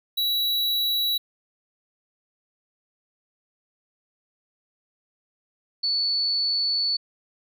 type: tone pair in turn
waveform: square / sine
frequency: 3913 / 4452 Hz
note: B7 / C#8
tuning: -17 / +7 cents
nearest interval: major second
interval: 224 cents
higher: second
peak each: -22 / -21 dBFS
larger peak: second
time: 0.17-1.18 / 5.83-6.97 s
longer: second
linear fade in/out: 10 ms
effects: none